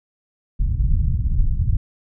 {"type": "low-pass noise", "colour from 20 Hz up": "pink", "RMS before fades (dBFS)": -18, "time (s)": [0.59, 1.77], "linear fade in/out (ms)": 5, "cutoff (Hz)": 120, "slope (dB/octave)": 24, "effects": []}